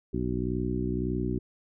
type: harmonic tone with a mistuned harmonic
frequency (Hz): 61.74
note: B1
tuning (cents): 0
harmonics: 1 / 2 / 3 / 4 / 5 / 6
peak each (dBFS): -34 / -34 / -34 / -34 / -34 / -34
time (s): 0.13-1.39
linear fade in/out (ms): 10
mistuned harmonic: 1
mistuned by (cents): +17
effects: none

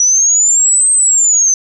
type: linear two-way sweep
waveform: sine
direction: up then down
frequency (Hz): 5830 to 8350 to 6110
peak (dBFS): -7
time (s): 0-1.54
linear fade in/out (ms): 2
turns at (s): 0.91
effects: none

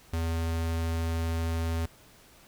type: tone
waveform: square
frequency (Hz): 82.41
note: E2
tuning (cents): 0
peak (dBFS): -28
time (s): 0.13-1.86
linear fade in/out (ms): 5
effects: pink hiss -56 dBFS RMS until 2.47 s

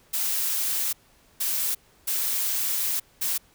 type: noise bursts at uneven times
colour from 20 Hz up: blue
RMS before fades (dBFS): -26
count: 4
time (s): 0.13-0.93 / 1.4-1.75 / 2.07-3 / 3.21-3.38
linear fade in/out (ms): 10
effects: pink hiss -59 dBFS RMS until 3.54 s

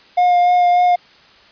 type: tone with vibrato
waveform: triangle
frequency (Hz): 712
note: F5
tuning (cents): +33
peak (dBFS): -8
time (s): 0.17-0.96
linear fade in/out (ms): 10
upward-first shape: sine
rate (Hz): 3.4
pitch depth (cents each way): 14
effects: white hiss -47 dBFS RMS until 1.51 s + resampled to 11025 Hz

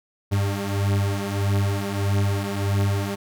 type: beating tone pair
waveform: 40% pulse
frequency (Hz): 98.8 / 100.4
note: G2 / G2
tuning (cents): +14 / +42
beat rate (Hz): 1.6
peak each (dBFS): -24 / -22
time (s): 0.31-3.16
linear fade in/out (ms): 20
effects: none

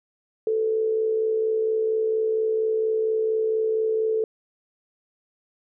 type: tone with amplitude modulation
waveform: sine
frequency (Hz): 440.1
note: A4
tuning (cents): 0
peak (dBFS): -18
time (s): 0.47-4.24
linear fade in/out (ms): 2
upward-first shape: sine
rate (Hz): 64.3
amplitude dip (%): 45
effects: none

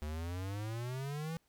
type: exponential sweep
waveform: square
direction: up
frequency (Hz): 73.42 to 167.5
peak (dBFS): -38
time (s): 0.02-1.37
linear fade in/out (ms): 0
effects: pink hiss -75 dBFS RMS until 1.48 s

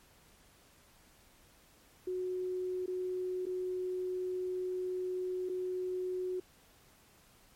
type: tone with dropouts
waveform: sine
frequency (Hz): 367.1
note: F#4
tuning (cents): -14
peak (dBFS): -33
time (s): 2.07-6.4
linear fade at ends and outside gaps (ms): 5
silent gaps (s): 2.861-2.878 / 3.456-3.465 / 5.49-5.495
effects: pink hiss -63 dBFS RMS until 7.55 s + MP3 64 kbps

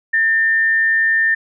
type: tone with frequency modulation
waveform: sine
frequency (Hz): 1800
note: A6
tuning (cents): +39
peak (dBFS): -12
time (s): 0.13-1.35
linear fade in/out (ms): 10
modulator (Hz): 111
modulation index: 0.28
effects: none

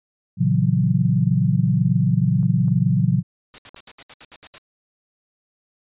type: chord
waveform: sine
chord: F# dominant seventh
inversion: first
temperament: equal with one note detuned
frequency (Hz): 116.54 / 138.59 / 166.25 / 185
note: A#2 / C#3 / E3 / F#3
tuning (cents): 0 / 0 / +15 / 0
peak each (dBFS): -21 / -20 / -21 / -21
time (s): 0.37-3.23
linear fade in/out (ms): 50
type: clicks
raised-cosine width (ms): 1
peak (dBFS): -34 / -31 / -28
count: 3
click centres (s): 2.43 / 2.682 / 3.745
type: noise bursts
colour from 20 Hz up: white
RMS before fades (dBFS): -38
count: 10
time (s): 3.54-4.581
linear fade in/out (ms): 0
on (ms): 42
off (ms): 69
effects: resampled to 8000 Hz

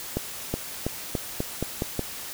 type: accelerating click train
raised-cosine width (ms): 2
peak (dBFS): -12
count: 8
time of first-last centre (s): 0.17-1.993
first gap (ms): 370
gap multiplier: 0.88
effects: white hiss -37 dBFS RMS until 2.33 s

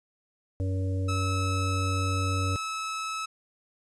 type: harmonic tone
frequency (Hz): 94.3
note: F#2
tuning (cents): +33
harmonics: 1 / 3 / 5 / 6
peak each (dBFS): -26 / -36 / -40 / -42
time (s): 0.6-2.56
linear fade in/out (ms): 0
type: tone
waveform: sawtooth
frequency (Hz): 1299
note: E6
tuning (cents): -26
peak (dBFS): -27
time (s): 1.08-3.26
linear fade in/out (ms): 10
effects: resampled to 22050 Hz + 10-bit

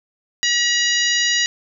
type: harmonic tone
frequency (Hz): 961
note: B5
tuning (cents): -48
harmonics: 2 / 3 / 4 / 5 / 6 / 7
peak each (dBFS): -20 / -22 / -23 / -24 / -25 / -25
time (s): 0.43-1.46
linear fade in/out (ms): 0
effects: none

